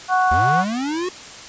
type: harmonic tone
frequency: 370 Hz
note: F#4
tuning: in tune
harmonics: 2 / 3 / 4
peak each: -16 / -20 / -22 dBFS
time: 0.08-0.65 s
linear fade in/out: 50 ms
type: linear sweep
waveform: square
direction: up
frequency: 67.1 to 373.8 Hz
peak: -22 dBFS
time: 0.31-1.09 s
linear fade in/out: 5 ms
effects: white hiss -37 dBFS RMS until 1.48 s + resampled to 16000 Hz